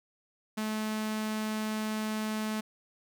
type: tone with notch filter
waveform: sawtooth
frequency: 216.2 Hz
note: A3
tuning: 30 cents flat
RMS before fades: -33 dBFS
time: 0.57-2.61 s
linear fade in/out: 10 ms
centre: 490 Hz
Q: 2
effects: none